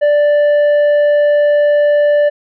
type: tone with tanh clipping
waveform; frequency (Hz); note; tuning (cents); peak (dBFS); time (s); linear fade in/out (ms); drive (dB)
triangle; 587.3; D5; 0; -9; 0.01-2.3; 20; 10
effects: none